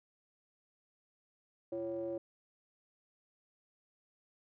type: ring-modulated tone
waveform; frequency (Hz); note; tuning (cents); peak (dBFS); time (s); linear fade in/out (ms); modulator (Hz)
triangle; 106.4; G#2; +42; -31; 1.72-2.18; 5; 447
effects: none